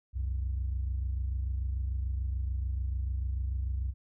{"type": "tone pair together", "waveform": "sine", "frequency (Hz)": [64.6, 91.43], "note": ["C2", "F#2"], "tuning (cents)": [-21, -20], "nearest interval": "tritone", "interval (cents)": 601, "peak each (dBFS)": [-29, -36], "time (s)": [0.13, 3.94], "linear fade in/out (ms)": 50, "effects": ["tanh soft clip ceiling -24 dBFS"]}